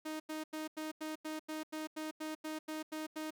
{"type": "tone bursts", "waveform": "sawtooth", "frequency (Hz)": 311.1, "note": "D#4", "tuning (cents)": 0, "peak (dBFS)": -35, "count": 14, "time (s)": [0.05, 3.307], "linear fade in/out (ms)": 10, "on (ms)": 150, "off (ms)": 89, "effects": []}